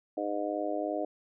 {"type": "harmonic tone", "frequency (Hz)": 102.8, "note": "G#2", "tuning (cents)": -17, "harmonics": [3, 4, 5, 6, 7], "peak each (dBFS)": [-35, -39, -38, -34, -37], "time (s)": [0.17, 1.05], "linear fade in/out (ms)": 5, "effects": []}